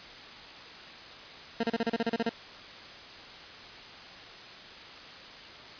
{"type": "tone bursts", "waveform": "20% pulse", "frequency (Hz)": 230, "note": "A#3", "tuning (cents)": -23, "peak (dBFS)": -21, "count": 11, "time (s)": [1.6, 2.294], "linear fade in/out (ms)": 5, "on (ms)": 34, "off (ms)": 32, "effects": ["white hiss -46 dBFS RMS until 5.79 s", "resampled to 11025 Hz"]}